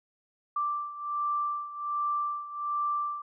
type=beating tone pair; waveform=sine; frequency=1174.7 / 1176 Hz; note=D6 / D6; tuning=0 / +2 cents; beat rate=1.3 Hz; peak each=-30 / -34 dBFS; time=0.56-3.22 s; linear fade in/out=5 ms; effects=none